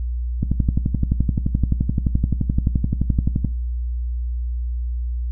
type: click train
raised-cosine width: 5 ms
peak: -6 dBFS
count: 36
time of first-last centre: 0.43-3.447 s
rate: 11.6 Hz
effects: noise-tail reverb RT60 0.3 s tail -17 dB re dry + added 60 Hz sine -21 dBFS peak until 5.31 s